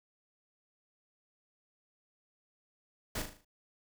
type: noise with echo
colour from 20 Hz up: pink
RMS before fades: -36 dBFS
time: 3.15-3.22 s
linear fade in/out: 5 ms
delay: 38 ms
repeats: 6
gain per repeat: -6 dB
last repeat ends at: 3.448 s
effects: none